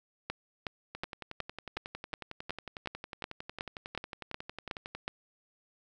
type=two click trains; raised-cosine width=0.3 ms; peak=-24 / -18 dBFS; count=45 / 14; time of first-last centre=0.95-4.95 / 0.3-5.079 s; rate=11 / 2.72 Hz; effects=none